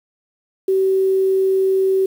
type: tone with quantisation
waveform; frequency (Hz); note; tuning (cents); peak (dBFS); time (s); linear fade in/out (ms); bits
sine; 382.6; G4; -42; -13; 0.68-2.06; 5; 7
effects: none